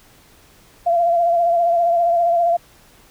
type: tone with vibrato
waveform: sine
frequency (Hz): 686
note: F5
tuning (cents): -31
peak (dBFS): -13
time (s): 0.86-2.57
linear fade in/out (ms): 10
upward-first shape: triangle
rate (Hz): 15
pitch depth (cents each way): 47
effects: pink hiss -50 dBFS RMS until 3.1 s